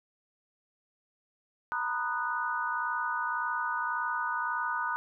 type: chord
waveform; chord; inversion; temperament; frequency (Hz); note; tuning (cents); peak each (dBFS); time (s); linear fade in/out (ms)
sine; B major seventh; third; just; 926 / 987.8 / 1234.7 / 1481.6; A#5 / B5 / D#6 / F#6; -12 / 0 / -14 / +2; -36 / -36 / -34 / -33; 1.72-4.96; 0
effects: none